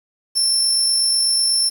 30% pulse tone with amplitude modulation, 5370 Hz, E8, 31 cents sharp, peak -10 dBFS, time 0.35-1.7 s, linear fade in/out 20 ms, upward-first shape sine, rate 48.1 Hz, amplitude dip 25%, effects 7-bit

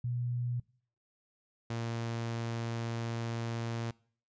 sine / sawtooth tone pair in turn, 121.8 / 115.77 Hz, B2 / A#2, -24 / -11 cents, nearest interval minor second, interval 87 cents, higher first, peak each -31 / -30 dBFS, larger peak second, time 0.04-0.6 / 1.7-3.91 s, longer second, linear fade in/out 5 ms, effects noise-tail reverb RT60 0.5 s tail -23 dB re dry + resampled to 16000 Hz

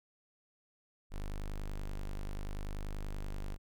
square tone, 25.18 Hz, G0, 47 cents sharp, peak -37 dBFS, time 1.1-3.58 s, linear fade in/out 50 ms, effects none

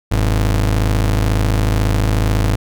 40% pulse ring-modulated tone, 76.3 Hz, D#2, 33 cents flat, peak -9 dBFS, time 0.11-2.56 s, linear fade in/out 10 ms, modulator 27.1 Hz, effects none

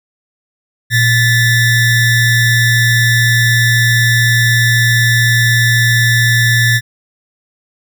square ring-modulated tone, 931 Hz, A#5, 2 cents flat, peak -6 dBFS, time 0.9-6.81 s, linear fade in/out 50 ms, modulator 814 Hz, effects none

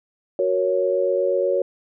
sine chord, F# major, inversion none, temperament equal, 370 / 466.2 / 554.4 Hz, F#4 / A#4 / C#5, 0 / 0 / 0 cents, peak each -23 / -24 / -20 dBFS, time 0.39-1.62 s, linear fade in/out 2 ms, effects none

